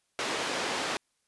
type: band-pass noise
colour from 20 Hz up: pink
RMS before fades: -32 dBFS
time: 0.19-0.97 s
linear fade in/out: 0 ms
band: 360 to 5800 Hz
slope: 12 dB/octave
effects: white hiss -75 dBFS RMS until 1.27 s + resampled to 24000 Hz